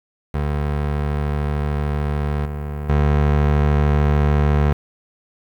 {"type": "tone with level steps", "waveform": "25% pulse", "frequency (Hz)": 73.5, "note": "D2", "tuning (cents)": 2, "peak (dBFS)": [-15, -22, -10], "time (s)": [0.34, 4.73], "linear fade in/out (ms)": 5, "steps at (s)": [2.45, 2.89], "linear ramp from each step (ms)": 5, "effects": ["low-pass 2000 Hz 12 dB/octave", "7-bit"]}